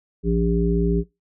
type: harmonic tone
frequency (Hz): 57.4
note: A#1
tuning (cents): -26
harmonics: 1 / 3 / 5 / 7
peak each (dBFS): -22 / -21 / -27 / -24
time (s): 0.23-1.04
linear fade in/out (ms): 50
effects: noise-tail reverb RT60 0.2 s tail -19 dB re dry